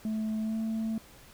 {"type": "tone with pitch glide", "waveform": "sine", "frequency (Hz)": [217.8, 222.1], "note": ["A3", "A3"], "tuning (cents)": [-17, 16], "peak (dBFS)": -26, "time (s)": [0.05, 0.98], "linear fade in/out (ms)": 2, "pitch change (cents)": 33, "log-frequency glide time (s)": [0.41, 0.57], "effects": ["tanh soft clip ceiling -28 dBFS", "pink hiss -54 dBFS RMS until 1.33 s"]}